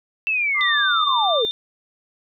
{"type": "linear sweep", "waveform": "sine", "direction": "down", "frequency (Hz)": [2682, 415.3], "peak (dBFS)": -18, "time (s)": [0.27, 1.45], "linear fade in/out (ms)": 0}
{"type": "tone", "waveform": "sine", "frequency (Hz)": 1174.7, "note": "D6", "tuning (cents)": 0, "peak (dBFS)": -23, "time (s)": [0.54, 1.43], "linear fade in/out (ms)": 50}
{"type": "tone with vibrato", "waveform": "sine", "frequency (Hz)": 3600, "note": "A7", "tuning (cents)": 39, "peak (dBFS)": -21, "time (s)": [0.61, 1.51], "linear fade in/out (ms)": 0, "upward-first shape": "triangle", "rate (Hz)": 18, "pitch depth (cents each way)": 9}
{"effects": []}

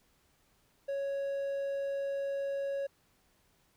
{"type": "tone", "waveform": "triangle", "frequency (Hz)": 554.4, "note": "C#5", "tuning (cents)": 0, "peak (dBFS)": -30, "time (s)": [0.88, 2.87], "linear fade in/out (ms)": 10, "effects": ["pink hiss -70 dBFS RMS until 3.76 s"]}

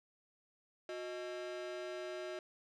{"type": "ring-modulated tone", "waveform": "45% pulse", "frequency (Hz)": 493.9, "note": "B4", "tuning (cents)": 0, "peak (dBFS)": -38, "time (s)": [0.89, 2.39], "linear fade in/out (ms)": 2, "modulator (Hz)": 131, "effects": ["low-pass 5000 Hz 12 dB/octave"]}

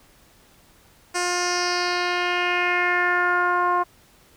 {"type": "tone with low-pass filter sweep", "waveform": "10% pulse", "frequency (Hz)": 355.2, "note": "F4", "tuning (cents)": 29, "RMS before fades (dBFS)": -22, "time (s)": [1.14, 3.84], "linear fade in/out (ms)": 20, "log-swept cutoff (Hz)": [7700, 1000], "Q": 3.1, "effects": ["pink hiss -55 dBFS RMS until 4.36 s"]}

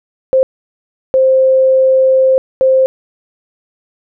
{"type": "tone bursts at uneven times", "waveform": "sine", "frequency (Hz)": 525, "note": "C5", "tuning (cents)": 6, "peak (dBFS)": -6, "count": 3, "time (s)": [[0.33, 0.43], [1.14, 2.38], [2.61, 2.86]], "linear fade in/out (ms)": 0, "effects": []}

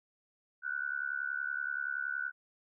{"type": "tone with amplitude modulation", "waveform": "sine", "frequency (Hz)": 1482, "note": "F#6", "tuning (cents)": 2, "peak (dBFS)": -29, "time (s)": [0.62, 2.32], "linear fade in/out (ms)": 50, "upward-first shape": "sine", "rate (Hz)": 70.6, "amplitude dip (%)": 95, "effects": []}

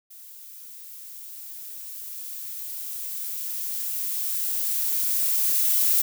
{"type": "noise with level ramp", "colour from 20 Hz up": "violet", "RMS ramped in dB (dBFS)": [-45, -20], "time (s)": [0.1, 6.02], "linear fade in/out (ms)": 10, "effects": []}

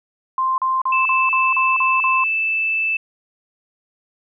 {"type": "tone bursts", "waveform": "sine", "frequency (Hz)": 1046.5, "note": "C6", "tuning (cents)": 0, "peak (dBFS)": -16, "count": 8, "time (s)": [0.38, 2.239], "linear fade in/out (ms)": 2, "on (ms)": 200, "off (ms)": 37}
{"type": "tone", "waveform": "sine", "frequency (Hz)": 2637, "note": "E7", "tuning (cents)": 0, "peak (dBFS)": -17, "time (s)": [0.92, 2.97], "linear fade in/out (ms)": 5}
{"effects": []}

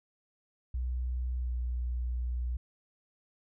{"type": "tone with pitch glide", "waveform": "sine", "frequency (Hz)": [62.1, 60.93], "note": ["B1", "B1"], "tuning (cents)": [10, -23], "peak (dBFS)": -30, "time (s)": [0.74, 2.57], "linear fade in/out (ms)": 5, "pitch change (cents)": -33, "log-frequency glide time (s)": [1.41, 1.5], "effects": []}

